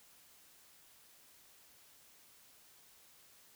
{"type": "silence", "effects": ["white hiss -63 dBFS RMS until 3.55 s"]}